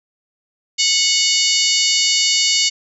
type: harmonic tone with a mistuned harmonic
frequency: 733 Hz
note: F#5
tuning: 16 cents flat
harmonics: 3 / 4 / 5 / 6 / 7 / 8 / 9 / 10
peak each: -23 / -20 / -24 / -18 / -24 / -24 / -23 / -23 dBFS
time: 0.78-2.7 s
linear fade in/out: 20 ms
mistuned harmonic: 6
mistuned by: +37 cents
effects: none